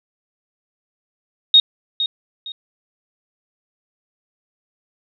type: tone with echo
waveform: sine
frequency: 3729 Hz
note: A#7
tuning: in tune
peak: -6 dBFS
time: 1.54-1.6 s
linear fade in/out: 2 ms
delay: 460 ms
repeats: 2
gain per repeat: -11 dB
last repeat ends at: 2.52 s
effects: none